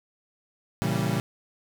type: chord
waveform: 35% pulse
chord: A# diminished seventh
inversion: none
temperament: equal with one note detuned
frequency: 116.54 / 138.59 / 167.21 / 196 Hz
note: A#2 / C#3 / E3 / G3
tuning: 0 / 0 / +25 / 0 cents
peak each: -28 dBFS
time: 0.82-1.2 s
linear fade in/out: 0 ms
effects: none